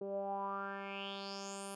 10% pulse tone with low-pass filter sweep, 197.2 Hz, G3, 11 cents sharp, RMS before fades -42 dBFS, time 0.01-1.75 s, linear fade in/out 5 ms, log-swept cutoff 450 to 11000 Hz, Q 5.9, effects none

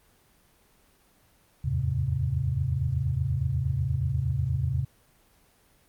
sine tone cluster, 79.8 / 88.1 / 108.4 / 133.1 Hz, D#2 / F2 / A2 / C3, +44 / +16 / -25 / +30 cents, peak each -31 / -32 / -31 / -27 dBFS, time 1.64-4.85 s, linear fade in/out 10 ms, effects pink hiss -62 dBFS RMS until 5.88 s + Opus 24 kbps

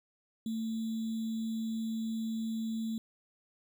sine tone with sample-and-hold, 223.5 Hz, A3, 27 cents sharp, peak -32 dBFS, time 0.46-2.98 s, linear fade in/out 2 ms, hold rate 3675 Hz, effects none

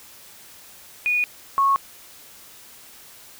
sine tone pair in turn, 2458 / 1099.4 Hz, D#7 / C#6, -22 / -15 cents, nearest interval octave + major second, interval 1393 cents, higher first, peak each -18 / -15 dBFS, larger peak second, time 1.06-1.24 / 1.58-1.76 s, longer neither, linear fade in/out 0 ms, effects white hiss -46 dBFS RMS until 3.39 s

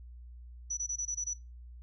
sine tone bursts, 5920 Hz, F#8, in tune, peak -31 dBFS, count 7, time 0.7-1.337 s, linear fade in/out 10 ms, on 73 ms, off 21 ms, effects noise-tail reverb RT60 0.2 s tail -17 dB re dry + added 60 Hz sine -46 dBFS peak until 1.82 s

